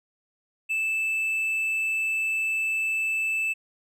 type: tone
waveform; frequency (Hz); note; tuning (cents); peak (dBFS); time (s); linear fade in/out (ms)
triangle; 2634; E7; -2; -22; 0.69-3.54; 20
effects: none